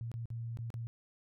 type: tone with dropouts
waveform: sine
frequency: 115.9 Hz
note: A#2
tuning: 10 cents flat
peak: -37 dBFS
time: 0.01-0.87 s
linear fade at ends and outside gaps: 0 ms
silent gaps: 0.116-0.14 / 0.256-0.303 / 0.572-0.588 / 0.703-0.741 s
effects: none